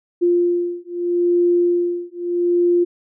sine beating tone pair, 349.2 / 349.99 Hz, F4 / F4, 0 / +4 cents, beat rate 0.79 Hz, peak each -18 dBFS, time 0.21-2.85 s, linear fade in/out 20 ms, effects none

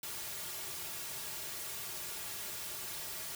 white noise with comb filter, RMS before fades -42 dBFS, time 0.03-3.35 s, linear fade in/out 2 ms, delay 3.9 ms, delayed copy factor -0.75, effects none

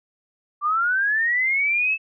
sine linear sweep, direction up, 1158 to 2637 Hz, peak -18 dBFS, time 0.61-1.98 s, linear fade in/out 50 ms, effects none

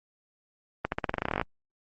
accelerating click train, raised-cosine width 0.5 ms, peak -12 dBFS, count 16, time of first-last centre 0.85-1.414 s, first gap 71 ms, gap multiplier 0.9, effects Opus 24 kbps

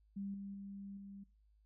sine tone with level steps, 198.2 Hz, G3, 19 cents sharp, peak -40 / -44 / -46 / -49 dBFS, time 0.16-1.24 s, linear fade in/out 10 ms, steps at 0.34 / 0.54 / 0.97 s, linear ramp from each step 2 ms, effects noise-tail reverb RT60 0.3 s tail -22 dB re dry + added 52 Hz sine -67 dBFS peak until 1.65 s

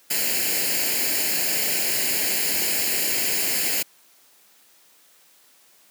white noise with comb filter, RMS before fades -23 dBFS, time 0.1-3.83 s, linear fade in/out 10 ms, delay 0.42 ms, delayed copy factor +0.75, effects white hiss -56 dBFS RMS until 5.9 s + high-pass 200 Hz 12 dB/octave

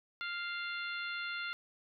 harmonic tone with a mistuned harmonic, 698.5 Hz, F5, in tune, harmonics 2 / 3 / 4 / 5 / 6, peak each -39 / -43 / -45 / -47 / -49 dBFS, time 0.21-1.53 s, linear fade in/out 0 ms, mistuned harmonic 4, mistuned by -16 cents, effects none

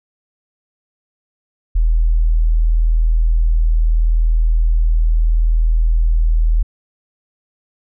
sine tone, 40.38 Hz, E1, 35 cents flat, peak -10 dBFS, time 1.75-6.63 s, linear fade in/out 10 ms, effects none

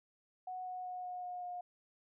sine tone with pitch steps, 738 / 733.3 / 728.7 / 724.1 / 719.5 / 714.9 Hz, F#5 / F#5 / F#5 / F#5 / F#5 / F5, -5 / -16 / -27 / -38 / -49 / +40 cents, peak -40 dBFS, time 0.47-1.61 s, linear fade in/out 5 ms, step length 190 ms, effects none

